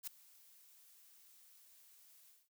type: noise with ADSR envelope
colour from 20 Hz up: blue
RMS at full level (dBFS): -41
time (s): 0.03-2.49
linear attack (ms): 43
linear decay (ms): 4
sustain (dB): -23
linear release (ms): 200
effects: none